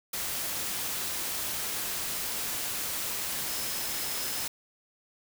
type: tone in noise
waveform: sine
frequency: 5160 Hz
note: E8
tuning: 38 cents flat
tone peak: -42 dBFS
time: 3.48-4.45 s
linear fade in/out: 5 ms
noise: white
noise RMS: -33 dBFS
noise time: 0.13-4.48 s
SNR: -12 dB
effects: none